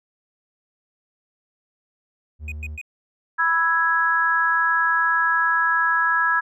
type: tone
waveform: triangle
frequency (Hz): 75.9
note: D#2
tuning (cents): -42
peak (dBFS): -28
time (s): 2.39-2.79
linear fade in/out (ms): 50
type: tone bursts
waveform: triangle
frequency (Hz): 2489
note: D#7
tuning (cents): 0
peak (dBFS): -28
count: 3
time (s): 2.48-2.814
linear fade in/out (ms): 2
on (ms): 38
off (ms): 110
type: chord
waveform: sine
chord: E major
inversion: second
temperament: equal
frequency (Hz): 987.8 / 1318.5 / 1661.2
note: B5 / E6 / G#6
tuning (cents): 0 / 0 / 0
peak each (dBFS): -24 / -22 / -19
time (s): 3.38-6.41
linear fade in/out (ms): 20
effects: none